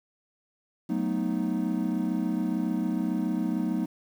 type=chord; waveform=triangle; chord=B dominant seventh; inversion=second; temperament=equal; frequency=185 / 220 / 246.9 / 311.1 Hz; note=F#3 / A3 / B3 / D#4; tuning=0 / 0 / 0 / 0 cents; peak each=-29 dBFS; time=0.89-3.86 s; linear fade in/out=10 ms; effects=9-bit